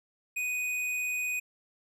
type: tone with tanh clipping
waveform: sine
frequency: 2489 Hz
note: D#7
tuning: in tune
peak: -31 dBFS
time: 0.36-1.4 s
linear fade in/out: 10 ms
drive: 14 dB
effects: none